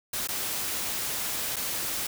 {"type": "noise with dropouts", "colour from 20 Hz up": "white", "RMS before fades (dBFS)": -31, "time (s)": [0.13, 2.07], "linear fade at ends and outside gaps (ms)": 5, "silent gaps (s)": [[0.274, 0.286], [1.56, 1.565]], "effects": []}